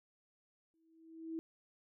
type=tone with exponential growth; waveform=sine; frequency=324.7 Hz; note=E4; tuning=26 cents flat; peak=-36 dBFS; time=0.74-1.39 s; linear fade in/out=0 ms; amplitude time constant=140 ms; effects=none